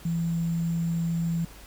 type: tone with sample-and-hold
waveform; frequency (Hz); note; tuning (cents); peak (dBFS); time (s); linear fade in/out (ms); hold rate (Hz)
sine; 167.1; E3; +24; -24; 0.05-1.45; 5; 7350
effects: added 50 Hz sine -48 dBFS peak until 1.66 s + pink hiss -49 dBFS RMS until 1.66 s